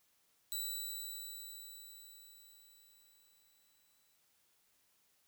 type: tone with exponential decay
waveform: 10% pulse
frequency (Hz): 3951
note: B7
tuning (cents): 0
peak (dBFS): -29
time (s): 0.52-4.16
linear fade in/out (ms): 0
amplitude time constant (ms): 790
effects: white hiss -74 dBFS RMS until 5.27 s